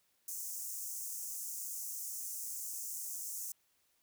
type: high-pass noise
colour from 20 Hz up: pink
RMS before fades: -42 dBFS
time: 0.28-3.52 s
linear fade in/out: 2 ms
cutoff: 6100 Hz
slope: 48 dB/octave
effects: white hiss -75 dBFS RMS until 4.02 s